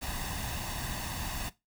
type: noise with comb filter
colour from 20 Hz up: pink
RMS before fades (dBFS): -36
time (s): 0.01-1.5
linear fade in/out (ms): 20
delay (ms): 1.1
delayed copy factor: +0.6
effects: noise-tail reverb RT60 0.2 s tail -17 dB re dry